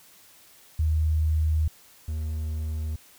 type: tone pair in turn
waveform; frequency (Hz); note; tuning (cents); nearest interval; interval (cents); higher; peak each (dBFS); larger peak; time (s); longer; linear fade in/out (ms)
sine / triangle; 78.2 / 77.86; D#2 / D#2; +9 / +2; unison; 7; first; -20 / -25; first; 0.79-1.68 / 2.08-2.96; first; 5
effects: white hiss -54 dBFS RMS until 3.18 s